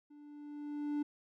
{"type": "tone with level ramp", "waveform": "triangle", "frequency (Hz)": 293.7, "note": "D4", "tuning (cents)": 0, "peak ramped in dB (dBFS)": [-52, -29], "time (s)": [0.1, 1.03], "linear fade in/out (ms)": 10, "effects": []}